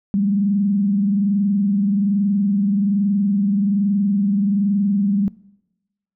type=tone with frequency modulation; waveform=sine; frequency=200 Hz; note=G3; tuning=35 cents sharp; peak=-15 dBFS; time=0.14-5.28 s; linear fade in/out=0 ms; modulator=21.2 Hz; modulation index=0.53; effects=noise-tail reverb RT60 1.0 s tail -23 dB re dry